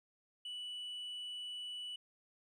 sine tone, 2960 Hz, F#7, in tune, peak -39 dBFS, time 0.45-1.96 s, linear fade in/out 5 ms, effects tanh soft clip ceiling -41 dBFS + 13-bit

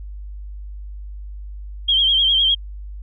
sine tone with vibrato, 3203 Hz, G7, 37 cents sharp, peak -13 dBFS, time 1.88-2.55 s, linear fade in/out 10 ms, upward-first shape triangle, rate 9.8 Hz, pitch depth 74 cents each way, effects added 50 Hz sine -30 dBFS peak until 3.02 s

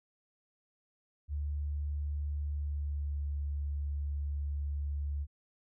sine tone with pitch glide, 73.1 to 72.01 Hz, D2 to D2, -7 to -33 cents, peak -32 dBFS, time 1.28-5.27 s, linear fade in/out 50 ms, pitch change -26 cents, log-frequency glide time 2.49-3.27 s, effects none

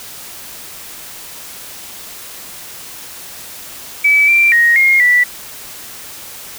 sine tone with pitch steps, 2296 / 2356 / 1876 / 2138 / 1964 Hz, D7 / D7 / A#6 / C7 / B6, -40 / +5 / +11 / +37 / -10 cents, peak -7 dBFS, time 4.04-5.24 s, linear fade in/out 10 ms, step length 240 ms, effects white hiss -32 dBFS RMS until 6.58 s

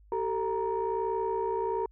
sine tone cluster, 385.4 / 446.6 / 937 Hz, G4 / A4 / A#5, -29 / +26 / +9 cents, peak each -31 dBFS, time 0.12-1.86 s, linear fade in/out 2 ms, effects tanh soft clip ceiling -20 dBFS + added 51 Hz sine -54 dBFS peak until 1.91 s

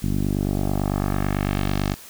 10% pulse tone with low-pass filter sweep, 49 Hz, G1, in tune, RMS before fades -23 dBFS, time 0.02-1.95 s, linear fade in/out 20 ms, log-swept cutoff 220 to 6300 Hz, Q 1.2, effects white hiss -43 dBFS RMS until 2.09 s

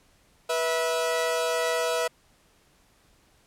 sawtooth tone pair together, 488.4 / 651.9 Hz, B4 / E5, -19 / -19 cents, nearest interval perfect fourth, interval 500 cents, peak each -23 dBFS, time 0.49-2.08 s, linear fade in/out 10 ms, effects pink hiss -62 dBFS RMS until 3.46 s + low-pass 12000 Hz 12 dB/octave

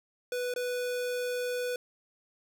square tone with dropouts, 493.9 Hz, B4, in tune, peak -31 dBFS, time 0.32-1.76 s, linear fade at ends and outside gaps 2 ms, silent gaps 0.539-0.561 s, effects none

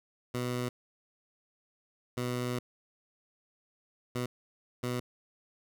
15% pulse tone bursts at uneven times, 123.47 Hz, B2, in tune, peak -25 dBFS, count 4, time 0.34-0.69 / 2.17-2.59 / 4.15-4.26 / 4.83-5 s, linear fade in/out 5 ms, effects none

